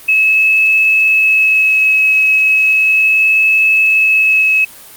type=tone with vibrato; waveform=sine; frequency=2581 Hz; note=E7; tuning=37 cents flat; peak=-7 dBFS; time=0.08-4.65 s; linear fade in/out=10 ms; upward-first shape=sine; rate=0.35 Hz; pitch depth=10 cents each way; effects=white hiss -36 dBFS RMS until 4.96 s + Opus 32 kbps